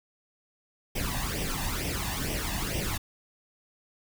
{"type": "noise with flanger", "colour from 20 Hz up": "pink", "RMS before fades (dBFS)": -31, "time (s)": [0.95, 2.98], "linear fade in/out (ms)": 10, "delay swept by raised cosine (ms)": [0.35, 1.13], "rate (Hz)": 2.2, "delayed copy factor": 0.7, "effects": []}